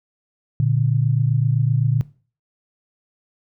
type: tone pair together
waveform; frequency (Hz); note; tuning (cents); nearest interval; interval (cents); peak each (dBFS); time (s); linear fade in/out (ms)
sine; 117.6 / 145.42; A#2 / D3; +16 / -17; major third; 367; -18; 0.6-2.01; 0
effects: noise-tail reverb RT60 0.4 s tail -19 dB re dry